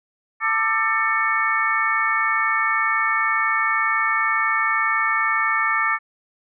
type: tone cluster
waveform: sine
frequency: 888 / 1189 / 1329 / 1787 / 2219 Hz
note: A5 / D6 / E6 / A6 / C#7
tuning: +16 / +21 / +14 / +26 / +1 cents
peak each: -30 / -23 / -25 / -22 / -24 dBFS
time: 0.4-5.99 s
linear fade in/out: 50 ms
effects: none